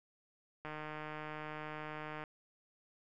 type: click train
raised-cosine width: 0.5 ms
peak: -29 dBFS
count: 244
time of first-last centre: 0.65-2.238 s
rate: 153 Hz
effects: none